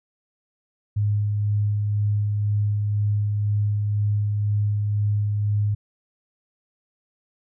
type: tone with tremolo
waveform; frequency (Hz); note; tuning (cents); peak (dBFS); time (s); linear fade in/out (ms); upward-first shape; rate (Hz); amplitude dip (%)
sine; 103.83; G#2; 0; -18; 0.96-5.75; 10; sine; 2; 25
effects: none